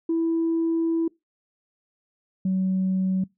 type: tone pair in turn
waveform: sine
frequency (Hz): 329.6 / 188.11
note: E4 / F#3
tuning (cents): 0 / +29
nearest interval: minor seventh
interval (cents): 971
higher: first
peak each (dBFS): -19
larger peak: neither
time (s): 0.09-1.08 / 2.45-3.24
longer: first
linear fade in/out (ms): 5
effects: noise-tail reverb RT60 0.2 s tail -24 dB re dry + tanh soft clip ceiling -17 dBFS